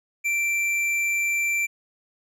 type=tone with tanh clipping; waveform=sine; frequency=2349 Hz; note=D7; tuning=in tune; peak=-23 dBFS; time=0.24-1.67 s; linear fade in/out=20 ms; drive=11 dB; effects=none